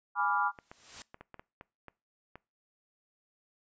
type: chord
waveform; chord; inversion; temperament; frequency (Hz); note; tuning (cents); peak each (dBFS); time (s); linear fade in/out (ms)
sine; G# diminished seventh; none; equal; 830.6 / 987.8 / 1174.7 / 1396.9; G#5 / B5 / D6 / F6; 0 / 0 / 0 / 0; -32; 0.15-0.52; 50
type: noise with exponential growth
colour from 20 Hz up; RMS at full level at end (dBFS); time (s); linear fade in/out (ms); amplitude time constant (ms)
white; -42; 0.51-1.02; 1; 110
type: clicks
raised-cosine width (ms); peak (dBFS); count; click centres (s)
0.5; -31; 9; 0.588 / 0.715 / 1.144 / 1.21 / 1.343 / 1.395 / 1.611 / 1.883 / 2.356
effects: noise-tail reverb RT60 0.3 s tail -23 dB re dry + resampled to 16000 Hz